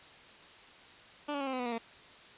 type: tone with pitch steps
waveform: 15% pulse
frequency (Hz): 293.7 / 283.5 / 273.7 / 264.2 / 255.1 / 246.3 / 237.7 / 229.5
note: D4 / C#4 / C#4 / C4 / C4 / B3 / A#3 / A#3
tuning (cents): 0 / +39 / -22 / +17 / -44 / -5 / +34 / -27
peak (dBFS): -27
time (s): 1.28-1.784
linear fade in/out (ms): 10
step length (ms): 63
effects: white hiss -54 dBFS RMS until 2.37 s + resampled to 8000 Hz